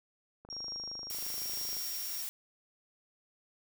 click train, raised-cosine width 1 ms, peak -37 dBFS, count 35, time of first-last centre 0.45-1.768 s, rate 25.8 Hz
sine tone with tremolo, 5580 Hz, F8, 2 cents flat, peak -37 dBFS, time 0.5-2.22 s, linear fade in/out 2 ms, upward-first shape triangle, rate 1.1 Hz, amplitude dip 45%
blue noise, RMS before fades -39 dBFS, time 1.1-2.29 s, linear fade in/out 0 ms
effects none

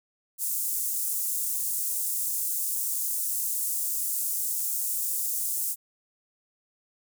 pink high-pass noise, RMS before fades -29 dBFS, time 0.38-5.76 s, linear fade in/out 50 ms, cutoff 8100 Hz, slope 24 dB/octave, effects none

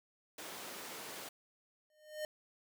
pink high-pass noise, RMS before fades -47 dBFS, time 0.38-1.29 s, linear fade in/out 5 ms, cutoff 330 Hz, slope 12 dB/octave
square tone with exponential growth, 611 Hz, D#5, 32 cents flat, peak -36 dBFS, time 1.9-2.25 s, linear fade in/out 1 ms, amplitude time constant 76 ms
effects none

